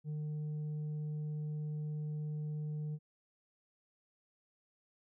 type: tone with tanh clipping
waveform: sine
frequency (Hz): 151.4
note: D#3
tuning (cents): -47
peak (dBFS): -37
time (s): 0.04-2.99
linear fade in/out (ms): 50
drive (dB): 3
effects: none